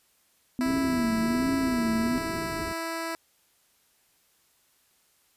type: tone with vibrato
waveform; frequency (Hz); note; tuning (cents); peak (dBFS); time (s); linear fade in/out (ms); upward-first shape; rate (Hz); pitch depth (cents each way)
sine; 246.9; B3; 0; -24; 0.59-2.18; 0; sine; 1.3; 160
type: tone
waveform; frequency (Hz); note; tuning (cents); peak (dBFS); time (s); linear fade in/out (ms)
10% pulse; 329.3; E4; -2; -22; 0.61-3.15; 0
type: low-pass noise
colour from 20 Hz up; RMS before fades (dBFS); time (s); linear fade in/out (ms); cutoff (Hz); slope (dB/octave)
white; -37; 0.65-2.73; 10; 430; 96
effects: white hiss -66 dBFS RMS until 5.36 s + resampled to 32000 Hz